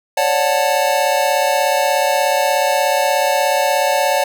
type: chord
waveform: square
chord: D major seventh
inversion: third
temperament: just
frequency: 550.6 / 587.3 / 734.2 / 881 Hz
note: C#5 / D5 / F#5 / A5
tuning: -12 / 0 / -14 / +2 cents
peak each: -20 dBFS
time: 0.17-4.24 s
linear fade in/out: 5 ms
effects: none